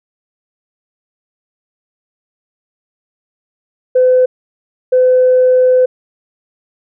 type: tone bursts at uneven times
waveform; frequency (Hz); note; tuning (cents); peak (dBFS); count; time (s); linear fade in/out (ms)
sine; 508; B4; +49; -5; 2; 3.95-4.26 / 4.92-5.86; 10
effects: tanh soft clip ceiling -2 dBFS